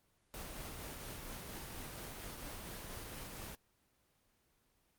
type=noise with tremolo; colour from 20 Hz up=pink; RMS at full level=-45 dBFS; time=0.34-3.55 s; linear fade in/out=0 ms; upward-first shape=triangle; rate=4.3 Hz; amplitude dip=25%; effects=pink hiss -75 dBFS RMS until 4.98 s + Opus 24 kbps